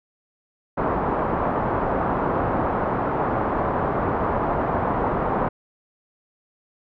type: low-pass noise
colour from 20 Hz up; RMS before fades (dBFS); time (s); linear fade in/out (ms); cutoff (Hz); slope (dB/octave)
white; -23; 0.77-5.49; 10; 1100; 24
effects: none